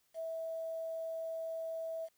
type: tone with quantisation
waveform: sine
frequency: 652 Hz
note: E5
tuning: 19 cents flat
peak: -37 dBFS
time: 0.14-2.09 s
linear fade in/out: 50 ms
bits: 10
effects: white hiss -75 dBFS RMS until 2.17 s